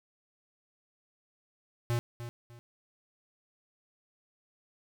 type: tone with echo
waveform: square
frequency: 118.9 Hz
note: A#2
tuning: 35 cents sharp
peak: -28 dBFS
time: 1.9-1.99 s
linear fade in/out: 0 ms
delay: 300 ms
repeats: 2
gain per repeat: -11 dB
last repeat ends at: 2.59 s
effects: none